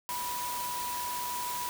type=tone in noise; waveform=sine; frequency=979 Hz; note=B5; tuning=15 cents flat; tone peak=-34 dBFS; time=0.09-1.69 s; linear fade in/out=0 ms; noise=white; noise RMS=-38 dBFS; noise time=0.09-1.69 s; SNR=+1 dB; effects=none